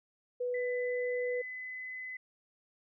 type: tone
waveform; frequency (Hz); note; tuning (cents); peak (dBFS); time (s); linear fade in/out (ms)
sine; 493.3; B4; -2; -31; 0.4-1.42; 10
type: tone with pitch glide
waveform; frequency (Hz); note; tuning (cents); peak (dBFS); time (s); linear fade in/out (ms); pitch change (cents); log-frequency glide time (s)
sine; 2002 to 2021; B6 to B6; +23 to +39; -39; 0.54-2.17; 5; +16; 0.65-1.93
effects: none